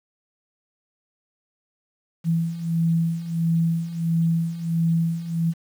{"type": "beating tone pair", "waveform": "sine", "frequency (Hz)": [164.81, 166.31], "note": ["E3", "E3"], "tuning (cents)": [0, 16], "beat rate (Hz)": 1.5, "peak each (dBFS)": [-25, -21], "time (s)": [2.24, 5.54], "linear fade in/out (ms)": 50, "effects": ["8-bit"]}